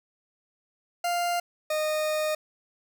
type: tone pair in turn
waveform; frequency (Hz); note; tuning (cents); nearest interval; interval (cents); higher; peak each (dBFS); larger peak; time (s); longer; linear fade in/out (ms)
40% pulse; 698.5 / 616; F5 / D#5; 0 / -17; major second; 217; first; -24; neither; 1.04-1.4 / 1.7-2.35; second; 5
effects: 11-bit